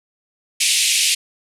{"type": "band-pass noise", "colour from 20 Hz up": "pink", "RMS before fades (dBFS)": -17, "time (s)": [0.6, 1.15], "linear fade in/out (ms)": 10, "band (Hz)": [2300, 11000], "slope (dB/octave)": 48, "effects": []}